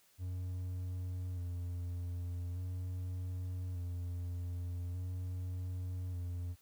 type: tone with vibrato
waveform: triangle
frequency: 89.4 Hz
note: F2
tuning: 41 cents sharp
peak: -35 dBFS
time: 0.18-6.56 s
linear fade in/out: 50 ms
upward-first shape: square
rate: 0.42 Hz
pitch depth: 28 cents each way
effects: white hiss -68 dBFS RMS until 6.61 s